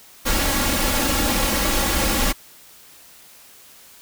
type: noise with comb filter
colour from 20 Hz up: pink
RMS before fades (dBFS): -20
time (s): 0.25-2.33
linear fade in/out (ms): 20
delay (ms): 3.6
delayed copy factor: +0.7
effects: white hiss -47 dBFS RMS until 4.01 s

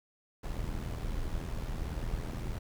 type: noise with amplitude modulation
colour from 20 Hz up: brown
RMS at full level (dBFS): -33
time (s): 0.43-2.59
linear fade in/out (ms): 10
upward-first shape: sine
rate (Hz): 81.5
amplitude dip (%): 60
effects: none

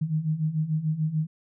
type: beating tone pair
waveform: sine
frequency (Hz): 151.9 / 158.7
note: D#3 / D#3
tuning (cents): -41 / +35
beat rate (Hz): 6.8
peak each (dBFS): -29 / -25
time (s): 0.01-1.27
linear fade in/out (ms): 10
effects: none

